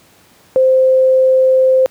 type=tone; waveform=sine; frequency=521 Hz; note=C5; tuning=7 cents flat; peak=-7 dBFS; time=0.56-1.86 s; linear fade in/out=0 ms; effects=pink hiss -48 dBFS RMS until 1.9 s + high-pass 100 Hz 12 dB/octave